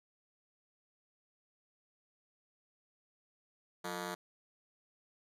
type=ring-modulated tone; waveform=10% pulse; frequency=265.6 Hz; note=C4; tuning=26 cents sharp; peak=-27 dBFS; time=3.84-4.15 s; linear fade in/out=10 ms; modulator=83.6 Hz; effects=resampled to 32000 Hz + 11-bit